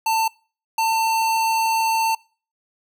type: tone pair in turn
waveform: square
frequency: 893 / 896.6 Hz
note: A5 / A5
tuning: +25 / +32 cents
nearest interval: unison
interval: 7 cents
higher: second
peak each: -18 dBFS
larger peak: neither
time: 0.06-0.28 / 0.78-2.15 s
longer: second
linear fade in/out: 5 ms
effects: noise-tail reverb RT60 0.4 s tail -25 dB re dry